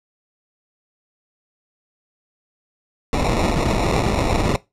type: noise with sample-and-hold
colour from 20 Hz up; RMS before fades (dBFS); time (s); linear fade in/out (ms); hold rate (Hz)
pink; -19; 3.13-4.56; 0; 1575
effects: noise-tail reverb RT60 0.2 s tail -19 dB re dry + low-pass 8000 Hz 12 dB/octave